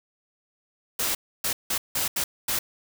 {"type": "noise bursts at uneven times", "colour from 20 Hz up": "white", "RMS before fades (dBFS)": -26, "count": 6, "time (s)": [[0.99, 1.15], [1.44, 1.53], [1.7, 1.78], [1.95, 2.08], [2.16, 2.24], [2.48, 2.59]], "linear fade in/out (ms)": 5, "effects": []}